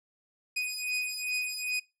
sawtooth beating tone pair, 2489 / 2491.5 Hz, D#7 / D#7, 0 / +2 cents, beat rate 2.5 Hz, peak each -30 dBFS, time 0.56-1.8 s, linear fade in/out 10 ms, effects noise-tail reverb RT60 0.3 s tail -25 dB re dry + low-pass 12000 Hz 12 dB/octave

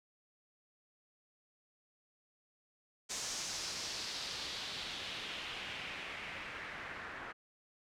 white noise with low-pass filter sweep, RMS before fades -43 dBFS, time 3.09-7.33 s, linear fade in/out 20 ms, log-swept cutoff 6700 to 1600 Hz, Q 2.2, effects none

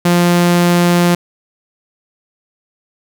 sawtooth tone, 174.61 Hz, F3, in tune, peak -5 dBFS, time 0.05-1.15 s, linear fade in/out 5 ms, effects none

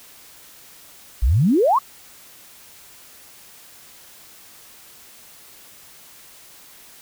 sine exponential sweep, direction up, 49 to 1174.7 Hz, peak -13 dBFS, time 1.22-1.79 s, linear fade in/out 10 ms, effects white hiss -46 dBFS RMS until 7.01 s

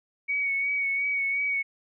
sine tone with vibrato, 2240 Hz, C#7, 18 cents sharp, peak -24 dBFS, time 0.28-1.63 s, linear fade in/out 20 ms, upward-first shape sine, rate 2.8 Hz, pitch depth 27 cents each way, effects none

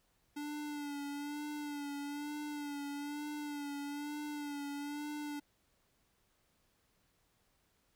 square tone with vibrato, 291 Hz, D4, 16 cents flat, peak -40 dBFS, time 0.36-5.4 s, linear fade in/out 10 ms, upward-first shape sine, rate 1.1 Hz, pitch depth 37 cents each way, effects pink hiss -75 dBFS RMS until 7.95 s

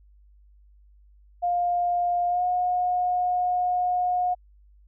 sine tone with pitch glide, 705 to 721.5 Hz, F5 to F#5, +16 to -44 cents, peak -21 dBFS, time 1.42-4.35 s, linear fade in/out 20 ms, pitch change +40 cents, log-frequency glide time 2.28-2.43 s, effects added 50 Hz sine -52 dBFS peak until 4.87 s

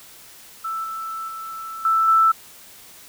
sine tone with level steps, 1323 Hz, E6, 6 cents sharp, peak -24 / -27 / -30 / -15 / -12 dBFS, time 0.64-2.32 s, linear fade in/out 10 ms, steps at 0.84 / 1.28 / 1.85 / 2.08 s, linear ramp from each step 2 ms, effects white hiss -45 dBFS RMS until 3.08 s

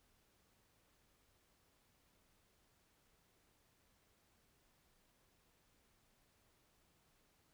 silence, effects pink hiss -75 dBFS RMS until 7.53 s

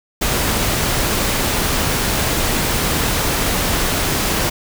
pink noise, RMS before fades -18 dBFS, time 0.21-4.5 s, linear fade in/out 10 ms, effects none

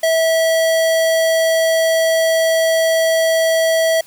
square tone, 651 Hz, E5, 22 cents flat, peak -13 dBFS, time 0.03-4.01 s, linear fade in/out 5 ms, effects white hiss -45 dBFS RMS until 4.06 s

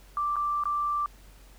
sine tone with dropouts, 1174.7 Hz, D6, in tune, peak -25 dBFS, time 0.17-1.06 s, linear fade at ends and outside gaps 1 ms, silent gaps 0.358-0.365 / 0.637-0.655 s, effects added 46 Hz sine -50 dBFS peak until 1.58 s + pink hiss -57 dBFS RMS until 1.58 s

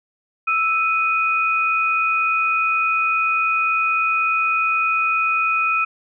sine tone pair together, 1318.5 / 2489 Hz, E6 / D#7, 0 / 0 cents, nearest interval major seventh, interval 1100 cents, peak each -19 dBFS, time 0.47-5.85 s, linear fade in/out 10 ms, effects none

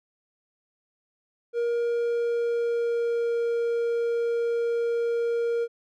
triangle tone with pitch glide, 471.9 to 468.1 Hz, A#4 to A#4, +21 to +7 cents, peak -21 dBFS, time 1.53-5.68 s, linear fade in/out 50 ms, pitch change -14 cents, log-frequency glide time 1.84-3.39 s, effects none

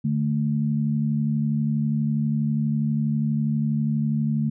sine tone pair together, 147.7 / 220 Hz, D3 / A3, +10 / 0 cents, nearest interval perfect fifth, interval 690 cents, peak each -23 dBFS, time 0.04-4.5 s, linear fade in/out 10 ms, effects none

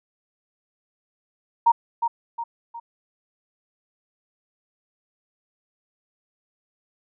sine tone with echo, 932.3 Hz, A#5, in tune, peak -12 dBFS, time 1.66-1.72 s, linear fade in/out 10 ms, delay 360 ms, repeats 3, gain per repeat -7 dB, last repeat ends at 2.8 s, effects none

